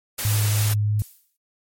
white noise, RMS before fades -27 dBFS, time 0.18-0.74 s, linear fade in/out 10 ms
sine tone with vibrato, 105.1 Hz, G#2, 21 cents sharp, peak -18 dBFS, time 0.25-1.02 s, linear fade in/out 0 ms, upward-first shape sine, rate 3.1 Hz, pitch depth 9 cents each way
violet noise with exponential decay, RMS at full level -34 dBFS, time 0.99-1.37 s, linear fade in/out 5 ms, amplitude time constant 82 ms
effects MP3 64 kbps

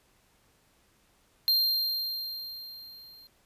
square tone with level ramp, 4186 Hz, C8, in tune, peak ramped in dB -21 to -51 dBFS, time 1.48-3.27 s, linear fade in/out 0 ms, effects pink hiss -66 dBFS RMS until 3.45 s + resampled to 32000 Hz

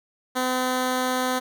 10% pulse tone, 254.8 Hz, C4, 46 cents flat, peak -14 dBFS, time 0.35-1.4 s, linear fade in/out 20 ms, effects none

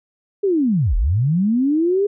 sine linear two-way sweep, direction down then up, 415.3 to 35.32 to 415.3 Hz, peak -14 dBFS, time 0.43-2.07 s, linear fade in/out 10 ms, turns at 0.96 s, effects none

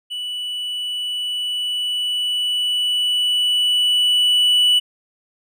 triangle tone with level ramp, 2960 Hz, F#7, in tune, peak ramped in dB -23 to -10 dBFS, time 0.1-4.8 s, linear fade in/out 20 ms, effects none

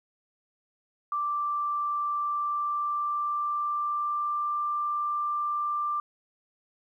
sine tone with pitch glide, 1174.7 to 1183.6 Hz, D6 to D6, 0 to +13 cents, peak -26 dBFS, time 1.12-6 s, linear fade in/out 2 ms, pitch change +13 cents, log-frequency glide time 2.19-4.57 s, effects 11-bit

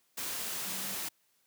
sine tone in noise, 190.9 Hz, G3, 46 cents flat, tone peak -48 dBFS, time 0.65-0.95 s, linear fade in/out 10 ms, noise white, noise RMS -37 dBFS, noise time 0.17-1.09 s, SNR -14 dB, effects white hiss -72 dBFS RMS until 1.46 s + high-pass 100 Hz 12 dB/octave

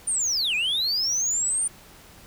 sine linear two-way sweep, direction down then up, 9240 to 2382 to 9110 Hz, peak -19 dBFS, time 0.07-1.68 s, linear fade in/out 10 ms, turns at 0.55 s, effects tanh soft clip ceiling -21 dBFS + pink hiss -49 dBFS RMS until 2.26 s

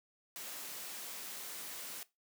white noise, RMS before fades -45 dBFS, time 0.36-2.03 s, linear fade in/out 0 ms, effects noise-tail reverb RT60 0.2 s tail -18 dB re dry + high-pass 200 Hz 12 dB/octave

